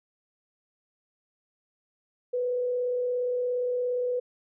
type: tone with frequency modulation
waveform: sine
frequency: 494.7 Hz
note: B4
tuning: 3 cents sharp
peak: -25 dBFS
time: 2.33-4.2 s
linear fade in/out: 10 ms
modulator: 37.2 Hz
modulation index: 0.22
effects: none